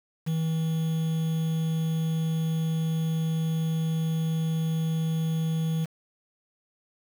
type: tone with quantisation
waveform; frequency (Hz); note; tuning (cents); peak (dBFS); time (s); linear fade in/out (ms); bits
triangle; 161.1; E3; -39; -22; 0.26-5.86; 20; 7
effects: none